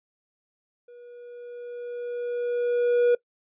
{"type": "tone with level ramp", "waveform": "triangle", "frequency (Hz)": 483, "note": "B4", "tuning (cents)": -39, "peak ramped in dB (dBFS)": [-43, -14], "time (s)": [0.88, 3.15], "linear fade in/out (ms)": 5, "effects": ["noise-tail reverb RT60 0.1 s tail -22 dB re dry", "resampled to 8000 Hz"]}